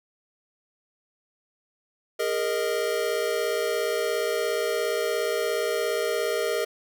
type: chord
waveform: square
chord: Ab suspended second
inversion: none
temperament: equal with one note detuned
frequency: 409.1 / 466.2 / 622.3 Hz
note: Ab4 / Bb4 / Eb5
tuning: -26 / 0 / 0 cents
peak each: -30 / -28 / -30 dBFS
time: 2.19-6.65 s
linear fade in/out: 10 ms
effects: none